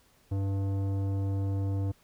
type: tone with tanh clipping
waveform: sine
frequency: 98 Hz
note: G2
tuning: in tune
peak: -29 dBFS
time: 0.31-1.92 s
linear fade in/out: 10 ms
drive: 14 dB
effects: pink hiss -64 dBFS RMS until 2.03 s